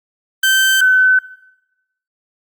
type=tone pair in turn; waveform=30% pulse / sine; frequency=1550 / 1515.5 Hz; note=G6 / F#6; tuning=-20 / +41 cents; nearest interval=unison; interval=39 cents; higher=first; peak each=-8 dBFS; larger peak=neither; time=0.43-0.81 / 0.81-1.19 s; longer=neither; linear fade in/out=5 ms; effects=noise-tail reverb RT60 0.9 s tail -19 dB re dry + Opus 32 kbps